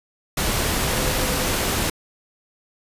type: tone in noise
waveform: sine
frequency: 510 Hz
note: C5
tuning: 44 cents flat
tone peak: -31 dBFS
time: 0.9-1.52 s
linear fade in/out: 5 ms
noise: pink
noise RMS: -22 dBFS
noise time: 0.37-1.9 s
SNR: -12 dB
effects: resampled to 32000 Hz